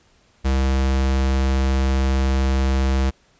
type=tone; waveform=square; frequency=66.4 Hz; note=C2; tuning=26 cents sharp; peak=-17 dBFS; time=0.44-3.11 s; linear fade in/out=20 ms; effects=pink hiss -58 dBFS RMS until 3.39 s + resampled to 16000 Hz